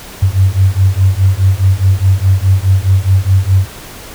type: beating tone pair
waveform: sine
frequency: 93.2 / 98 Hz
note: F#2 / G2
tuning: +13 / 0 cents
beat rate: 4.8 Hz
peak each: -10 dBFS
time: 0.22-3.67 s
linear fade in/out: 10 ms
effects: pink hiss -31 dBFS RMS until 4.14 s